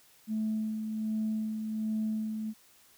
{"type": "tone with tremolo", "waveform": "sine", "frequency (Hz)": 217.6, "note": "A3", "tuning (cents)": -19, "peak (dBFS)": -27, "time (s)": [0.27, 2.54], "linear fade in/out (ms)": 50, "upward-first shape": "sine", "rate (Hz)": 1.3, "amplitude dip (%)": 45, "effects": ["tanh soft clip ceiling -24 dBFS", "white hiss -61 dBFS RMS until 2.97 s"]}